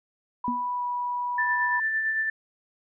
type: tone with pitch glide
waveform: sine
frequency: 985 to 977.6 Hz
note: B5 to B5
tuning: -5 to -18 cents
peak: -26 dBFS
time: 0.44-1.8 s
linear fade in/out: 5 ms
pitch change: -13 cents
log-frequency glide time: 0.76-0.82 s
type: tone with exponential decay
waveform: sine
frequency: 241.7 Hz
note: B3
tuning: 37 cents flat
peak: -23 dBFS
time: 0.48-0.69 s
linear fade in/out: 0 ms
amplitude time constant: 44 ms
type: tone with tremolo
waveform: sine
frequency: 1768 Hz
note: A6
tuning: 8 cents sharp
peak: -22 dBFS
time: 1.38-2.3 s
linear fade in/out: 5 ms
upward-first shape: sine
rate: 8.9 Hz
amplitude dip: 35%
effects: none